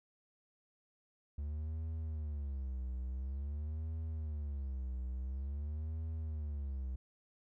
triangle tone with vibrato, 71.1 Hz, C#2, 45 cents sharp, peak -35 dBFS, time 1.38-6.96 s, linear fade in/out 5 ms, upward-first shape sine, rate 0.48 Hz, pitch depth 210 cents each way, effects none

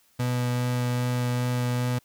35% pulse tone with vibrato, 123.47 Hz, B2, in tune, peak -22 dBFS, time 0.19-1.99 s, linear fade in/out 10 ms, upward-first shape sine, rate 2.5 Hz, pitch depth 8 cents each way, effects white hiss -63 dBFS RMS until 2.04 s

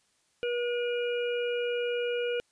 harmonic tone, 481.7 Hz, B4, 43 cents flat, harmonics 1 / 3 / 5 / 6, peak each -28 / -39 / -40 / -40 dBFS, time 0.43-2.4 s, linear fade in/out 0 ms, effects white hiss -70 dBFS RMS until 2.51 s + resampled to 22050 Hz

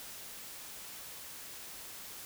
silence, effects white hiss -47 dBFS RMS until 2.25 s

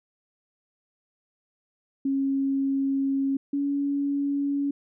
sine tone pair in turn, 272.7 / 282.2 Hz, C#4 / C#4, -28 / +31 cents, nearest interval minor second, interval 59 cents, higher second, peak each -22 / -23 dBFS, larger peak first, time 2.05-3.37 / 3.53-4.71 s, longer first, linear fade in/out 5 ms, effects none

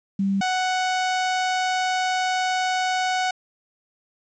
sine / sawtooth tone pair in turn, 196 / 741.6 Hz, G3 / F#5, 0 / +4 cents, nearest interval octave + major seventh, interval 2304 cents, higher second, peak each -19 / -17 dBFS, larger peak second, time 0.19-0.41 / 0.41-3.31 s, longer second, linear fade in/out 5 ms, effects resampled to 16000 Hz + 9-bit

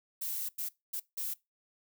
violet noise bursts at uneven times, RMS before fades -36 dBFS, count 4, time 0.21-0.49 / 0.58-0.69 / 0.93-1 / 1.17-1.34 s, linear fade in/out 10 ms, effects noise-tail reverb RT60 0.2 s tail -21 dB re dry

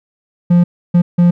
triangle tone bursts at uneven times, 174.61 Hz, F3, in tune, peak -4 dBFS, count 3, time 0.5-0.64 / 0.94-1.02 / 1.18-1.31 s, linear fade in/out 10 ms, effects none

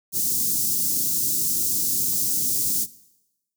white band-stop noise, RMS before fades -23 dBFS, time 0.12-2.87 s, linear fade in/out 50 ms, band 320 to 5500 Hz, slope 24 dB/octave, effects noise-tail reverb RT60 0.9 s tail -19 dB re dry + high-pass 100 Hz 12 dB/octave

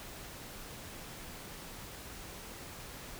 silence, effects pink hiss -47 dBFS RMS until 3.19 s

